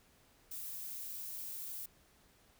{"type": "noise", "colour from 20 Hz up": "violet", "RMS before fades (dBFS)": -44, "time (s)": [0.51, 1.86], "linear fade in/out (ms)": 5, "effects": ["pink hiss -67 dBFS RMS until 2.59 s"]}